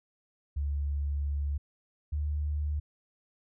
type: tone pair in turn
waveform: sine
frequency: 71.6 / 74.24 Hz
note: D2 / D2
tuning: -43 / +19 cents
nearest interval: minor second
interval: 62 cents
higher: second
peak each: -28 dBFS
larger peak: neither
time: 0.56-1.58 / 2.12-2.8 s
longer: first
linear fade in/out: 10 ms
effects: none